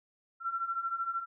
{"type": "beating tone pair", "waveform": "sine", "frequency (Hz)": [1348, 1361], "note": ["E6", "F6"], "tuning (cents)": [38, -45], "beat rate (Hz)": 13, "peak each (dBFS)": [-37, -33], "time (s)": [0.4, 1.26], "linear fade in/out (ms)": 50, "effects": []}